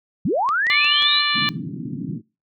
sine linear sweep, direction up, 128.9 to 4186 Hz, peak -17 dBFS, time 0.25-1.22 s, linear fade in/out 5 ms
click train, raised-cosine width 0.2 ms, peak -15 dBFS, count 4, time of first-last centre 0.49-1.024 s, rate 5.62 Hz
harmonic tone, 587.3 Hz, D5, in tune, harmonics 2 / 3 / 4 / 5 / 6 / 7, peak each -25 / -25 / -25 / -25 / -25 / -25 dBFS, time 0.7-1.49 s, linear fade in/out 0 ms
pink band-pass noise, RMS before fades -29 dBFS, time 1.33-2.22 s, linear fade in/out 50 ms, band 130 to 300 Hz, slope 48 dB/octave
effects noise-tail reverb RT60 0.3 s tail -26 dB re dry

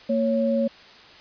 sine tone pair together, 229.6 / 554.4 Hz, A#3 / C#5, -26 / 0 cents, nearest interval octave + minor third, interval 1526 cents, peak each -22 / -22 dBFS, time 0.09-0.68 s, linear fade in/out 10 ms, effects white hiss -47 dBFS RMS until 1.2 s + resampled to 11025 Hz

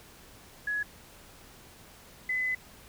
sine tone pair in turn, 1683 / 2016 Hz, G#6 / B6, +23 / +35 cents, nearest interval minor third, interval 312 cents, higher second, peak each -28 / -27 dBFS, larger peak second, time 0.67-0.83 / 2.29-2.55 s, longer second, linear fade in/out 5 ms, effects pink hiss -53 dBFS RMS until 2.88 s

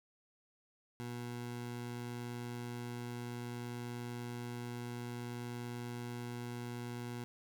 20% pulse tone, 120.6 Hz, B2, 41 cents flat, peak -36 dBFS, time 1-7.24 s, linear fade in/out 0 ms, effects none

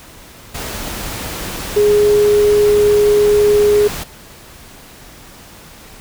sine tone in noise, 415.3 Hz, G#4, in tune, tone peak -8 dBFS, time 1.76-3.88 s, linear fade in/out 10 ms, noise pink, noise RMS -25 dBFS, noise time 0.54-4.04 s, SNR +14 dB, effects pink hiss -39 dBFS RMS until 6 s

